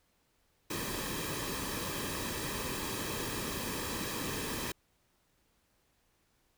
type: noise with comb filter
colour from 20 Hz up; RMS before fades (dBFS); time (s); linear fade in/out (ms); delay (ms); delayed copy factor
pink; -37; 0.7-4.72; 5; 1.4; -0.6
effects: pink hiss -73 dBFS RMS until 6.57 s